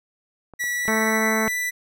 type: clicks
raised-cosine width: 1 ms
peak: -29 dBFS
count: 4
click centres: 0.537 / 0.64 / 0.855 / 0.949 s
type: tone with pitch glide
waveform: 45% pulse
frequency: 1943 to 1979.2 Hz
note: B6 to B6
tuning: -29 to +3 cents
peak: -23 dBFS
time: 0.59-1.71 s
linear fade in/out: 20 ms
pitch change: +32 cents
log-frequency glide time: 0.7-1.36 s
type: harmonic tone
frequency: 220 Hz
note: A3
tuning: in tune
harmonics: 1 / 2 / 3 / 4 / 5 / 6 / 7 / 8 / 9 / 10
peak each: -24 / -27 / -29 / -30 / -31 / -32 / -32 / -33 / -34 / -34 dBFS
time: 0.88-1.48 s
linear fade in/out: 0 ms
effects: none